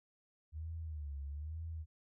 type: tone with vibrato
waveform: sine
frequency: 75.7 Hz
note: D#2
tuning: 47 cents flat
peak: -40 dBFS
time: 0.52-1.86 s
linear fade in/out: 50 ms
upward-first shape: sine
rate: 1.1 Hz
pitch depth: 140 cents each way
effects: none